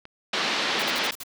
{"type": "click", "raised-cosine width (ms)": 0.3, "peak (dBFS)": -26, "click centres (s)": 0.054}
{"type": "band-pass noise", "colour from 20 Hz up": "white", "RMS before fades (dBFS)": -26, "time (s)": [0.33, 1.11], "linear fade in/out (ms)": 5, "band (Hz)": [190, 4300], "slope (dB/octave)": 24}
{"type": "noise bursts", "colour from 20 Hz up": "white", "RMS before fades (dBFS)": -36, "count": 6, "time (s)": [0.79, 1.235], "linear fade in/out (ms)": 5, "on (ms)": 35, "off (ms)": 47}
{"effects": []}